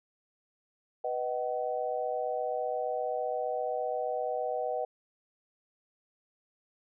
sine chord, B major, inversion none, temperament equal with one note detuned, 493.9 / 622.3 / 757.3 Hz, B4 / D#5 / F#5, 0 / 0 / +40 cents, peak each -34 dBFS, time 1.04-4.85 s, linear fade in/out 5 ms, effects none

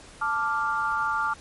sine chord, D minor, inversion second, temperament equal, 880 / 1174.7 / 1396.9 Hz, A5 / D6 / F6, 0 / 0 / 0 cents, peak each -29 / -27 / -27 dBFS, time 0.21-1.34 s, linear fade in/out 10 ms, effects pink hiss -48 dBFS RMS until 1.4 s + MP3 48 kbps

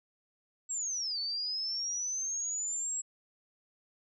sine linear two-way sweep, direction down then up, 7700 to 4444 to 7700 Hz, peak -32 dBFS, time 0.69-3.02 s, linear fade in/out 20 ms, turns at 1.19 s, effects none

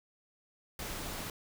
pink noise, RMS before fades -40 dBFS, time 0.79-1.3 s, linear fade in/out 2 ms, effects none

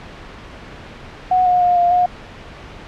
sine tone with pitch steps, 736 / 721 / 712 / 701 / 718 Hz, F#5 / F#5 / F5 / F5 / F5, -9 / -45 / +33 / +6 / +48 cents, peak -11 dBFS, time 1.31-2.06 s, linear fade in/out 5 ms, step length 150 ms, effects pink hiss -36 dBFS RMS until 2.87 s + low-pass 3000 Hz 12 dB/octave

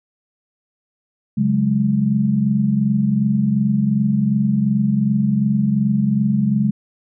sine chord, C# suspended fourth, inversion none, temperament equal, 138.59 / 185 / 207.7 Hz, C#3 / F#3 / G#3, 0 / 0 / 0 cents, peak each -20 / -22 / -16 dBFS, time 1.37-6.71 s, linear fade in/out 10 ms, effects none

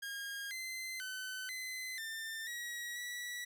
sawtooth tone with pitch steps, 1624 / 2064 / 1517 / 2039 / 1793 / 1912 / 1944 Hz, G#6 / C7 / F#6 / C7 / A6 / A#6 / B6, -39 / -24 / +43 / -45 / +32 / +43 / -28 cents, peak -37 dBFS, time 0.02-3.45 s, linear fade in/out 10 ms, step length 490 ms, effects none

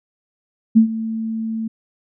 sine tone with ADSR envelope, 223.1 Hz, A3, 24 cents sharp, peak -5 dBFS, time 0.75-1.68 s, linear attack 21 ms, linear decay 100 ms, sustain -16 dB, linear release 8 ms, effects none

